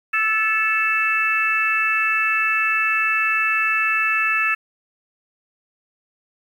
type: harmonic tone with a mistuned harmonic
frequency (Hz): 440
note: A4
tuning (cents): 0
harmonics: 3 / 4 / 5 / 6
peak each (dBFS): -23 / -22 / -28 / -20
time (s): 0.13-4.55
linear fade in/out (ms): 10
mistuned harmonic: 4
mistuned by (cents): -23
effects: 8-bit